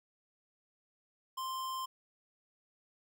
square tone, 1046.5 Hz, C6, in tune, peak -37 dBFS, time 1.37-1.86 s, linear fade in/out 10 ms, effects none

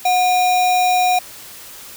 sine tone with sample-and-hold, 729 Hz, F#5, 26 cents flat, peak -12 dBFS, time 0.05-1.19 s, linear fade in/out 5 ms, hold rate 3150 Hz, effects white hiss -37 dBFS RMS until 1.96 s

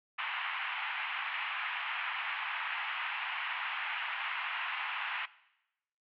white band-pass noise, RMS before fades -37 dBFS, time 0.18-5.26 s, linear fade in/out 10 ms, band 820 to 2900 Hz, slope 48 dB/octave, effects noise-tail reverb RT60 0.9 s tail -19 dB re dry

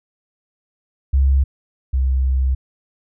sine tone pair in turn, 67.7 / 65.43 Hz, C#2 / C2, -40 / +1 cents, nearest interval minor second, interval 59 cents, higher first, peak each -11 / -14 dBFS, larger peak first, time 1.13-1.44 / 1.93-2.55 s, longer second, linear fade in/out 10 ms, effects none

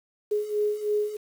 sine beating tone pair, 416.9 / 420 Hz, G#4 / G#4, +7 / +19 cents, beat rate 3.1 Hz, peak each -29 / -25 dBFS, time 0.31-1.17 s, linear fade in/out 10 ms, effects 8-bit

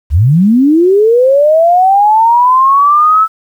sine linear sweep, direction up, 61.74 to 1318.5 Hz, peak -4 dBFS, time 0.1-3.28 s, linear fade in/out 50 ms, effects 7-bit

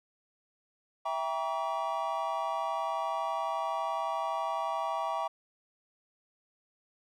triangle chord, E diminished seventh, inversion none, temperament just, 659.3 / 791.1 / 949.3 / 1139.2 Hz, E5 / G5 / Bb5 / Db6, 0 / +16 / +31 / +47 cents, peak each -34 dBFS, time 1.05-5.28 s, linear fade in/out 10 ms, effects none

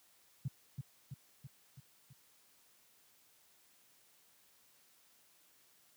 sine tone with echo, 133.5 Hz, C3, 35 cents sharp, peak -33 dBFS, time 0.45-0.48 s, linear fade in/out 5 ms, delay 330 ms, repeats 5, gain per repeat -4 dB, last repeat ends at 2.13 s, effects white hiss -68 dBFS RMS until 5.96 s + high-pass 80 Hz 12 dB/octave

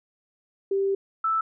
sine tone pair in turn, 392 / 1318.5 Hz, G4 / E6, 0 / 0 cents, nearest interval octave + major sixth, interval 2100 cents, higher second, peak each -21 / -21 dBFS, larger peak neither, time 0.71-0.95 / 1.24-1.41 s, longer first, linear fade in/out 5 ms, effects none

